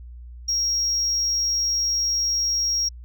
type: tone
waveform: sine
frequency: 5600 Hz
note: F8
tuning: 4 cents sharp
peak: -18 dBFS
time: 0.48-2.89 s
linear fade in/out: 10 ms
effects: tanh soft clip ceiling -18 dBFS + added 60 Hz sine -37 dBFS peak until 3.04 s